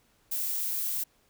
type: noise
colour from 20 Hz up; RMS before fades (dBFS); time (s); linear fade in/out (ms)
violet; -31; 0.31-1.04; 10
effects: pink hiss -67 dBFS RMS until 1.29 s